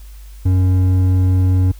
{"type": "tone with hard clipping", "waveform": "triangle", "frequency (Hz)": 92.5, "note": "F#2", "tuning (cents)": 0, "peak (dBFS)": -12, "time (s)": [0.45, 1.72], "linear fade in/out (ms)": 10, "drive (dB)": 10, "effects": ["added 50 Hz sine -33 dBFS peak until 1.79 s", "white hiss -49 dBFS RMS until 1.79 s"]}